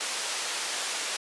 white band-pass noise, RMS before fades -32 dBFS, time 0-1.17 s, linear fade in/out 10 ms, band 490 to 7300 Hz, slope 12 dB/octave, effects resampled to 24000 Hz

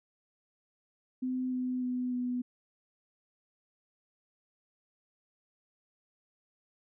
sine tone with pitch steps, 255.5 / 252.9 / 250.2 / 247.7 Hz, C4 / B3 / B3 / B3, -41 / +41 / +23 / +5 cents, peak -30 dBFS, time 1.22-2.42 s, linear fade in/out 10 ms, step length 300 ms, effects none

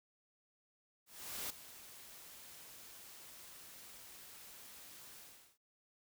white noise with ADSR envelope, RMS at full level -41 dBFS, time 1.06-5.58 s, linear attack 440 ms, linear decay 6 ms, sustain -14 dB, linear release 390 ms, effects none

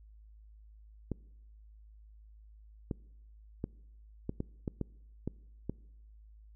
clicks, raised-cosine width 3 ms, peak -21 dBFS, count 9, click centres 1.117 / 2.912 / 3.641 / 4.294 / 4.404 / 4.678 / 4.813 / 5.276 / 5.696 s, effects noise-tail reverb RT60 0.9 s tail -24 dB re dry + added 53 Hz sine -53 dBFS peak until 6.55 s

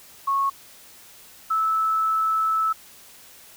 sine tone pair in turn, 1100 / 1308.1 Hz, C#6 / E6, -14 / -14 cents, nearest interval minor third, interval 300 cents, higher second, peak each -19 dBFS, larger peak neither, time 0.27-0.5 / 1.5-2.73 s, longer second, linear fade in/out 10 ms, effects white hiss -48 dBFS RMS until 3.56 s

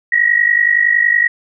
sine tone pair together, 1884 / 1934.7 Hz, A#6 / B6, +18 / -36 cents, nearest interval unison, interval 46 cents, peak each -12 / -13 dBFS, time 0.12-1.28 s, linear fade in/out 5 ms, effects none

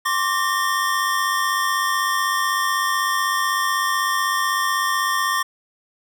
square tone cluster, 1063 / 1159 / 1831 Hz, C6 / D6 / A#6, +27 / -23 / -32 cents, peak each -24 dBFS, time 0.05-5.43 s, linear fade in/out 10 ms, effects none

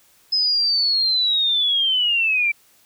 sine linear sweep, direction down, 5110 to 2316 Hz, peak -16 dBFS, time 0.32-2.52 s, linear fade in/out 10 ms, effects white hiss -56 dBFS RMS until 2.85 s

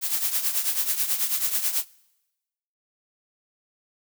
blue noise with tremolo, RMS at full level -22 dBFS, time 0.01-1.85 s, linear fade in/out 50 ms, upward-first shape triangle, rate 9.2 Hz, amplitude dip 75%, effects noise-tail reverb RT60 1.0 s tail -24 dB re dry

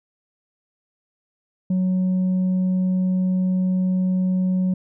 triangle tone with tanh clipping, 184.9 Hz, F#3, 1 cent flat, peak -18 dBFS, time 1.7-4.74 s, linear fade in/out 5 ms, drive 7 dB, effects none

